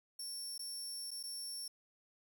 25% pulse tone with dropouts, 5450 Hz, F8, 43 cents flat, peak -37 dBFS, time 0.19-1.68 s, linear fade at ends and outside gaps 5 ms, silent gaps 0.58-0.592 / 1.108-1.113 / 1.23-1.236 s, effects 11-bit

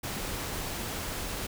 pink noise, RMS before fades -35 dBFS, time 0.03-1.47 s, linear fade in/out 10 ms, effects none

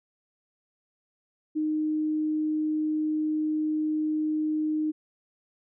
sine tone, 308.3 Hz, D#4, 16 cents flat, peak -24 dBFS, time 1.55-4.92 s, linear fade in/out 20 ms, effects none

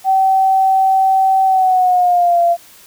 sine tone with pitch glide, 767 to 687.3 Hz, G5 to F5, -38 to -28 cents, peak -9 dBFS, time 0.04-2.57 s, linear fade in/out 50 ms, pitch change -190 cents, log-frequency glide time 1.45-2.41 s, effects white hiss -43 dBFS RMS until 2.86 s

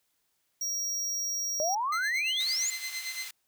square tone, 5660 Hz, F8, 22 cents sharp, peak -30 dBFS, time 0.61-1.75 s, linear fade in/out 5 ms
sine exponential sweep, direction up, 587.3 to 7200 Hz, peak -27 dBFS, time 1.6-2.7 s, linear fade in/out 0 ms
20% pulse tone with tremolo, 2060 Hz, C7, 28 cents flat, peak -27 dBFS, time 1.92-3.28 s, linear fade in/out 5 ms, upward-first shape sine, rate 8.8 Hz, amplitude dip 70%
pink high-pass noise, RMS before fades -43 dBFS, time 2.4-3.31 s, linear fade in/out 5 ms, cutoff 2200 Hz, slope 12 dB/octave
effects white hiss -75 dBFS RMS until 3.47 s

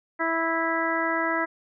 harmonic tone, 328.6 Hz, E4, 5 cents flat, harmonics 1 / 2 / 3 / 4 / 5 / 6, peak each -30 / -30 / -30 / -30 / -30 / -30 dBFS, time 0.19-1.46 s, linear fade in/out 20 ms, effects none

